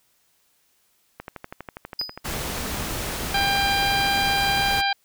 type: click train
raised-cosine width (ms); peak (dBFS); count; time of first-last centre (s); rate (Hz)
0.5; -19; 22; 1.2-2.907; 12.3
type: tone with exponential decay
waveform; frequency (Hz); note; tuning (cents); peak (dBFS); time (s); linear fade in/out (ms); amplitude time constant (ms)
triangle; 4978; D#8; 0; -20; 1.99-2.2; 5; 45
type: noise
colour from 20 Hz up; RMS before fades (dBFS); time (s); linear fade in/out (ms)
pink; -29; 2.24-4.82; 20
type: harmonic tone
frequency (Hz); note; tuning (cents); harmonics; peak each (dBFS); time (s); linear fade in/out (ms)
795; G5; +24; 1 / 2 / 3 / 4 / 5 / 6; -23 / -26 / -28 / -29 / -30 / -31; 3.34-4.93; 5
effects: white hiss -65 dBFS RMS until 5.04 s